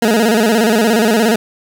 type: tone with vibrato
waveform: 20% pulse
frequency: 222 Hz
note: A3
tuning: 16 cents sharp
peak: -5 dBFS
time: 0.02-1.36 s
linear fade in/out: 5 ms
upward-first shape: square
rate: 17 Hz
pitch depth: 90 cents each way
effects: none